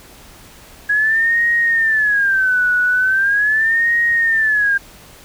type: tone with vibrato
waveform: sine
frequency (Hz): 1661.2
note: G#6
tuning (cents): 0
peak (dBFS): -12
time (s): 0.89-4.78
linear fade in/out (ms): 10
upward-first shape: sine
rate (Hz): 0.4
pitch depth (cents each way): 210
effects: pink hiss -42 dBFS RMS until 5.24 s